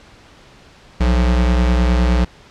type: tone pair together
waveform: square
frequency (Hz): 61.47 / 174.61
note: B1 / F3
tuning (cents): -7 / 0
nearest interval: octave + tritone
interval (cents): 1807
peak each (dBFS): -13 / -23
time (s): 1-2.25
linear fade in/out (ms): 10
effects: pink hiss -45 dBFS RMS until 2.5 s + low-pass 5000 Hz 12 dB/octave